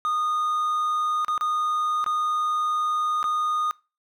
triangle tone with dropouts, 1230 Hz, D#6, 20 cents flat, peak -20 dBFS, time 0.05-3.71 s, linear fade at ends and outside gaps 0 ms, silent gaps 1.247-1.282 / 1.378-1.41 / 2.042-2.063 / 3.229-3.241 s, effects noise-tail reverb RT60 0.3 s tail -22 dB re dry

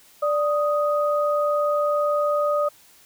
sine tone pair together, 588 / 1246 Hz, D5 / D#6, +2 / +2 cents, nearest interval octave + minor second, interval 1300 cents, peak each -20 / -24 dBFS, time 0.22-2.69 s, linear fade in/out 10 ms, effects white hiss -53 dBFS RMS until 3.05 s

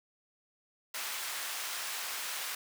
pink high-pass noise, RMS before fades -38 dBFS, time 0.94-2.55 s, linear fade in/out 5 ms, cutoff 1200 Hz, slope 12 dB/octave, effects none

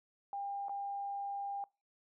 sine tone with dropouts, 800 Hz, G5, 35 cents sharp, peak -37 dBFS, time 0.33-1.64 s, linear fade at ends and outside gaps 1 ms, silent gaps 0.684-0.694 s, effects noise-tail reverb RT60 0.3 s tail -25 dB re dry

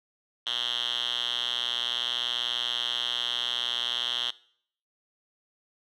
5% pulse tone with band-pass filter, 120.5 Hz, B2, 42 cents flat, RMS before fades -30 dBFS, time 0.46-4.31 s, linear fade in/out 10 ms, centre 3200 Hz, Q 8.2, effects noise-tail reverb RT60 0.6 s tail -20 dB re dry

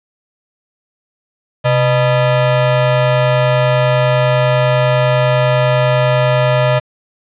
40% pulse ring-modulated tone, 370 Hz, F#4, in tune, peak -6 dBFS, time 1.64-6.8 s, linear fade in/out 20 ms, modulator 240 Hz, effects resampled to 8000 Hz + 7-bit

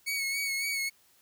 sawtooth tone with vibrato, 2217 Hz, C#7, in tune, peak -26 dBFS, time 0.06-0.9 s, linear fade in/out 20 ms, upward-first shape sine, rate 3.6 Hz, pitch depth 36 cents each way, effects white hiss -64 dBFS RMS until 1.21 s

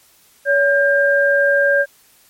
sine tone pair together, 565.3 / 1600 Hz, C#5 / G6, +34 / +35 cents, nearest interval octave + tritone, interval 1801 cents, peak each -14 dBFS, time 0.45-1.86 s, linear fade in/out 50 ms, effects white hiss -52 dBFS RMS until 2.29 s + MP3 64 kbps

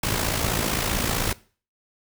pink noise with amplitude modulation, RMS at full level -22 dBFS, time 0.03-1.33 s, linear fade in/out 5 ms, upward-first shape sine, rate 55.6 Hz, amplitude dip 60%, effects noise-tail reverb RT60 0.4 s tail -20 dB re dry

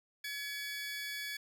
25% pulse tone pair together, 1700 / 2268 Hz, G#6 / C#7, +40 / +39 cents, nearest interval perfect fourth, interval 499 cents, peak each -37 / -38 dBFS, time 0.24-1.37 s, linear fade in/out 5 ms, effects none

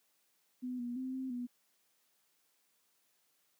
sine tone with pitch steps, 250.9 / 241.5 / 259.2 / 261.7 / 244.8 Hz, B3 / B3 / C4 / C4 / B3, +28 / -39 / -16 / 0 / -15 cents, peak -36 dBFS, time 0.62-1.47 s, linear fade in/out 20 ms, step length 170 ms, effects white hiss -75 dBFS RMS until 3.59 s + high-pass 150 Hz 12 dB/octave

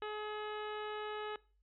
harmonic tone, 423.9 Hz, G#4, 35 cents sharp, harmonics 1 / 2 / 3 / 4 / 5 / 6 / 7 / 8 / 9, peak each -41 / -46 / -46 / -50 / -55 / -56 / -53 / -61 / -58 dBFS, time 0.02-1.36 s, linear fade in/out 2 ms, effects noise-tail reverb RT60 0.4 s tail -22 dB re dry + added 50 Hz sine -70 dBFS peak until 1.62 s

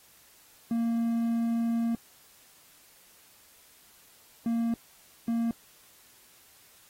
triangle tone bursts at uneven times, 231.3 Hz, A#3, 13 cents flat, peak -23 dBFS, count 3, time 0.71-1.95 / 4.46-4.74 / 5.28-5.51 s, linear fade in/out 2 ms, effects white hiss -58 dBFS RMS until 6.89 s + AAC 48 kbps

